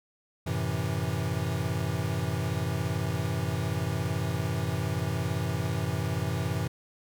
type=chord; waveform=square; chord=F# half-diminished seventh; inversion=none; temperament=equal; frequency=92.5 / 110 / 130.81 / 164.81 Hz; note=F#2 / A2 / C3 / E3; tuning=0 / 0 / 0 / 0 cents; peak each=-34 dBFS; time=0.46-6.68 s; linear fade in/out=10 ms; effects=none